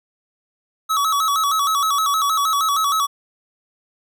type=tone with vibrato; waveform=square; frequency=1209 Hz; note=D6; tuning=50 cents sharp; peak=-17 dBFS; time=0.89-3.07 s; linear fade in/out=20 ms; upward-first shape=square; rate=6.4 Hz; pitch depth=110 cents each way; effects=none